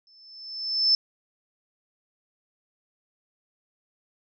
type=tone with exponential growth; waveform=sine; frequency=5274 Hz; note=E8; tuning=in tune; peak=-15 dBFS; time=0.07-0.95 s; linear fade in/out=1 ms; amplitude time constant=190 ms; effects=none